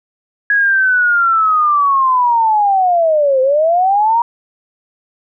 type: linear two-way sweep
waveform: sine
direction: down then up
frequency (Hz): 1670 to 512 to 954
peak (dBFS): -9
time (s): 0.5-4.22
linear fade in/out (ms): 2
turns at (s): 3.41
effects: none